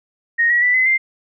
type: tone with pitch steps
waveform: sine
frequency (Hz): 1864.7 / 1919.3 / 1975.6 / 2033 / 2093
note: A#6 / B6 / B6 / B6 / C7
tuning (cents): 0 / -50 / 0 / +50 / 0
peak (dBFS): -12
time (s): 0.38-0.98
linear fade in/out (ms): 20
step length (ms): 120
effects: none